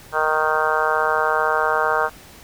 harmonic tone, 155.56 Hz, D#3, in tune, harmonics 3 / 4 / 5 / 6 / 7 / 8 / 9 / 10, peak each -25 / -25 / -25 / -25 / -25 / -25 / -25 / -25 dBFS, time 0.12-2.1 s, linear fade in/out 50 ms, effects pink hiss -44 dBFS RMS until 2.43 s

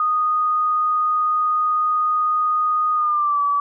sine tone with pitch glide, 1238 to 1148.4 Hz, D#6 to D6, -9 to -39 cents, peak -16 dBFS, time 0-3.6 s, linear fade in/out 2 ms, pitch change -130 cents, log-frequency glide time 2.94-3.42 s, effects none

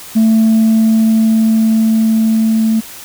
sine tone with level ramp, 221.8 Hz, A3, 14 cents sharp, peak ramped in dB -4 to -8 dBFS, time 0.15-2.81 s, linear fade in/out 20 ms, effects tanh soft clip ceiling -5 dBFS + white hiss -32 dBFS RMS until 3.04 s

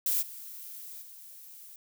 violet noise with level steps, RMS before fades -28 / -44 / -49 dBFS, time 0.06-1.76 s, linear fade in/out 2 ms, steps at 0.21 / 1.01 s, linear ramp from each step 20 ms, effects none

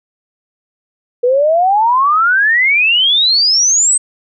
sine exponential sweep, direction up, 477.5 to 8372 Hz, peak -8 dBFS, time 1.23-3.98 s, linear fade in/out 10 ms, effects none

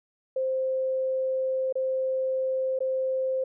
sine tone with dropouts, 523.3 Hz, C5, in tune, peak -24 dBFS, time 0.36-3.44 s, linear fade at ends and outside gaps 5 ms, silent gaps 1.726-1.754 / 2.79-2.804 s, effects none

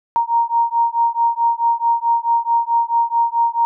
sine beating tone pair, 930 / 934.6 Hz, A#5 / A#5, -4 / +4 cents, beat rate 4.6 Hz, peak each -17 dBFS, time 0.16-3.65 s, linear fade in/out 0 ms, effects none

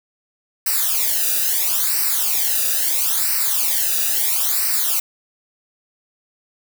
blue noise with flanger, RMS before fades -19 dBFS, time 0.66-5 s, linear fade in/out 5 ms, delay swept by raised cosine 0.29 to 0.94 ms, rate 0.75 Hz, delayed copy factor -0.9, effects none

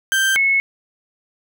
35% pulse / sine tone pair in turn, 1568 / 2192 Hz, G6 / C#7, 0 / -20 cents, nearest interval tritone, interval 580 cents, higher second, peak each -13 / -13 dBFS, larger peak neither, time 0.12-0.36 / 0.36-0.6 s, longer neither, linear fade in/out 0 ms, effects none

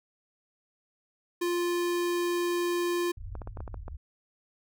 square tone, 349.2 Hz, F4, in tune, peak -27 dBFS, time 1.41-3.12 s, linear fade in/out 10 ms
white low-pass noise, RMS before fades -40 dBFS, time 3.17-3.97 s, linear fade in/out 10 ms, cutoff 100 Hz, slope 48 dB/octave
clicks, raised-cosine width 1 ms, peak -27 dBFS, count 8, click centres 3.353 / 3.418 / 3.474 / 3.572 / 3.605 / 3.678 / 3.743 / 3.881 s
effects none

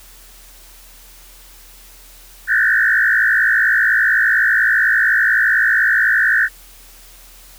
sine tone with frequency modulation, 1661.2 Hz, G#6, in tune, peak -11 dBFS, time 2.47-6.49 s, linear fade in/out 50 ms, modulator 55.8 Hz, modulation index 3.4, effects added 40 Hz sine -44 dBFS peak until 7.58 s + white hiss -44 dBFS RMS until 7.58 s

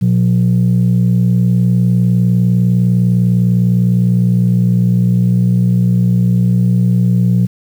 sine tone pair together, 120.07 / 179.9 Hz, B2 / F#3, -48 / -48 cents, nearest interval perfect fifth, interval 700 cents, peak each -10 dBFS, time 0.01-7.47 s, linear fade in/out 20 ms, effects tanh soft clip ceiling -4 dBFS + 7-bit

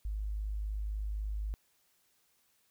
sine tone, 51.91 Hz, G#1, in tune, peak -33 dBFS, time 0.05-1.54 s, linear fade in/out 0 ms, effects white hiss -72 dBFS RMS until 2.7 s

